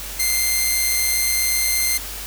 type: tone with amplitude modulation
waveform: 5% pulse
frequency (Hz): 2093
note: C7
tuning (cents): 0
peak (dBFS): -6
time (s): 0.19-1.98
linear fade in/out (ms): 10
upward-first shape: sine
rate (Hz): 128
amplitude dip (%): 30
effects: added 49 Hz sine -35 dBFS peak until 2.26 s + white hiss -32 dBFS RMS until 2.26 s